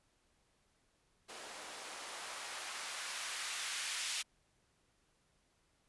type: noise with band-pass filter sweep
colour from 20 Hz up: blue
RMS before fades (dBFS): -43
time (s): 1.28-4.23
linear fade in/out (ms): 20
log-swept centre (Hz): 440 to 2400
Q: 0.82
effects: pink hiss -75 dBFS RMS until 5.88 s + resampled to 24000 Hz